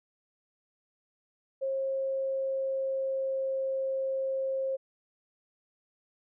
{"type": "tone with pitch glide", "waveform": "sine", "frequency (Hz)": [537, 533.6], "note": ["C5", "C5"], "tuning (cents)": [45, 34], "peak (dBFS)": -28, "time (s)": [1.61, 4.77], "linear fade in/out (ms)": 20, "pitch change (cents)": -11, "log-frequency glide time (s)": [1.85, 3.55], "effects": []}